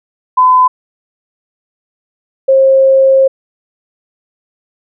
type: tone pair in turn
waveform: sine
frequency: 1013 / 534.8 Hz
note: B5 / C5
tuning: +44 / +38 cents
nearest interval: major seventh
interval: 1106 cents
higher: first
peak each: -4 dBFS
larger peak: neither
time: 0.37-0.68 / 2.48-3.28 s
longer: second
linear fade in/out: 10 ms
effects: none